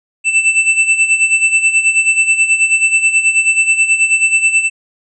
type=tone with tremolo; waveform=square; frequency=2659 Hz; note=E7; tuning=14 cents sharp; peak=-7 dBFS; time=0.24-4.7 s; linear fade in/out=50 ms; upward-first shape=sine; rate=9.3 Hz; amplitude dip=70%; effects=resampled to 24000 Hz